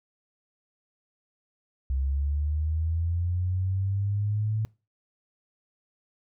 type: linear sweep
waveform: sine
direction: up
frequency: 65.41 to 110 Hz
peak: -24 dBFS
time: 1.9-4.65 s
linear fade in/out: 0 ms
effects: noise-tail reverb RT60 0.3 s tail -24 dB re dry